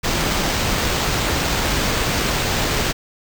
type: noise with sample-and-hold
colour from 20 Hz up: pink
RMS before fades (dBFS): -20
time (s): 0.03-2.93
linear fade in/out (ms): 20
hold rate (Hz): 11025
effects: none